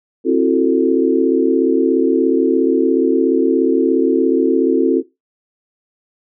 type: chord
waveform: sine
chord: F# half-diminished seventh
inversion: second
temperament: just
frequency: 266.4 / 333 / 370 / 444 Hz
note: C4 / E4 / F#4 / A4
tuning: +31 / +18 / 0 / +16 cents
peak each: -16 dBFS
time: 0.24-5.03 s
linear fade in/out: 50 ms
effects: noise-tail reverb RT60 0.2 s tail -18 dB re dry